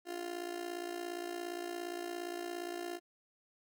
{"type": "tone with amplitude modulation", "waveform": "30% pulse", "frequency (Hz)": 349.2, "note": "F4", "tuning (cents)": 0, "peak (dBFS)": -33, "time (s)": [0.05, 3], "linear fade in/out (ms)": 50, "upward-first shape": "sine", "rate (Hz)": 57.3, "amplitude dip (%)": 75, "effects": []}